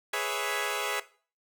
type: chord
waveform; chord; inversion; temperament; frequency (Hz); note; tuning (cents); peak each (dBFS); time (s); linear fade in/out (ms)
10% pulse; C# minor seventh; second; equal; 415.3 / 493.9 / 554.4 / 659.3; G#4 / B4 / C#5 / E5; 0 / 0 / 0 / 0; -25 / -27 / -27 / -27; 0.13-1; 5
effects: noise-tail reverb RT60 0.4 s tail -17 dB re dry